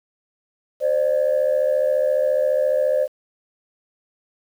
sine tone pair together, 523.3 / 597.8 Hz, C5 / D5, 0 / +31 cents, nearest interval major second, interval 231 cents, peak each -18 dBFS, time 0.8-3.08 s, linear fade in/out 50 ms, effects tanh soft clip ceiling -11 dBFS + 8-bit

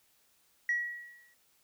sine tone with exponential decay, 1920 Hz, B6, 49 cents flat, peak -24 dBFS, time 0.69-1.34 s, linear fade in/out 2 ms, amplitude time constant 140 ms, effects tanh soft clip ceiling -23 dBFS + white hiss -69 dBFS RMS until 1.63 s

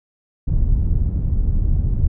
pink low-pass noise, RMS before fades -17 dBFS, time 0.47-2.08 s, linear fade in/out 10 ms, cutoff 100 Hz, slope 12 dB/octave, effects none

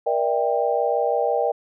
sine chord, E half-diminished seventh, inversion second, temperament just, 474.7 / 593.3 / 659.3 / 791.1 Hz, Bb4 / D5 / E5 / G5, +31 / +18 / 0 / +16 cents, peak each -23 / -24 / -26 / -24 dBFS, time 0.06-1.52 s, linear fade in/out 10 ms, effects none

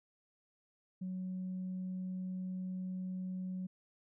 sine tone, 185 Hz, F#3, in tune, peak -36 dBFS, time 1.01-3.67 s, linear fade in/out 10 ms, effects tanh soft clip ceiling -34 dBFS

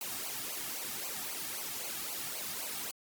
white noise with flanger, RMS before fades -39 dBFS, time 0.01-2.91 s, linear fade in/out 2 ms, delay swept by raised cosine 0.55 to 2.05 ms, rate 3.8 Hz, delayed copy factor -0.85, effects Opus 48 kbps

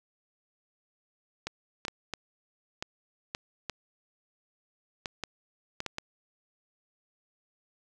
clicks, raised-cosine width 0.2 ms, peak -16 dBFS, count 12, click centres 1.47 / 1.851 / 1.882 / 2.137 / 2.825 / 3.349 / 3.697 / 5.058 / 5.237 / 5.804 / 5.863 / 5.984 s, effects none

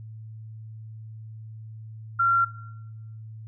sine tone, 1373 Hz, F6, 30 cents flat, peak -18 dBFS, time 2.19-2.45 s, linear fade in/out 10 ms, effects noise-tail reverb RT60 1.0 s tail -21 dB re dry + added 110 Hz sine -38 dBFS peak until 3.47 s

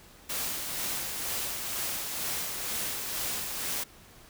white noise with tremolo, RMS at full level -32 dBFS, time 0.29-3.84 s, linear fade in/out 10 ms, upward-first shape sine, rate 2.1 Hz, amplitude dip 35%, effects pink hiss -54 dBFS RMS until 4.29 s

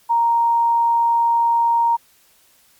sine tone, 932.3 Hz, A#5, in tune, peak -13 dBFS, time 0.09-1.97 s, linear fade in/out 20 ms, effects white hiss -55 dBFS RMS until 2.79 s + MP3 96 kbps

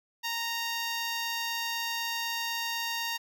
10% pulse tone, 928 Hz, A#5, 8 cents flat, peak -22 dBFS, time 0.23-3.18 s, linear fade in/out 20 ms, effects none

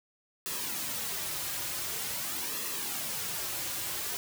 white noise with flanger, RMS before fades -35 dBFS, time 0.46-4.17 s, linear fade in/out 0 ms, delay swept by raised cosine 1.3 to 4.6 ms, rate 0.46 Hz, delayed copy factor -0.6, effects none

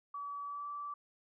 sine tone with pitch glide, 1144 to 1160 Hz, D6 to D6, -46 to -22 cents, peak -39 dBFS, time 0.14-0.94 s, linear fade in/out 5 ms, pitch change +24 cents, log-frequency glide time 0.44-0.68 s, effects none

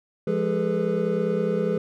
triangle tone cluster, 172.2 / 207.3 / 406 / 435.9 / 494.9 Hz, F3 / G#3 / G#4 / A4 / B4, -24 / -3 / -39 / -16 / +4 cents, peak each -26 dBFS, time 0.27-1.78 s, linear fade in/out 5 ms, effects none

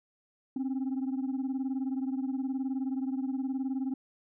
sine beating tone pair, 260.7 / 279.7 Hz, C4 / C#4, -6 / +16 cents, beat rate 19 Hz, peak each -29 / -33 dBFS, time 0.56-3.94 s, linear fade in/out 5 ms, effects tanh soft clip ceiling -27 dBFS

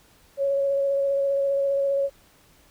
sine tone with vibrato, 554.4 Hz, C#5, in tune, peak -20 dBFS, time 0.37-2.1 s, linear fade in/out 50 ms, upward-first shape square, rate 15 Hz, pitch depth 11 cents each way, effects pink hiss -57 dBFS RMS until 2.7 s

